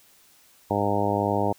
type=harmonic tone; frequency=101.9 Hz; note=G#2; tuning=32 cents flat; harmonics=1 / 2 / 3 / 4 / 5 / 6 / 7 / 8 / 9; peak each=-30 / -30 / -30 / -30 / -30 / -30 / -30 / -30 / -30 dBFS; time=0.7-1.53 s; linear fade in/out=10 ms; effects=white hiss -57 dBFS RMS until 1.58 s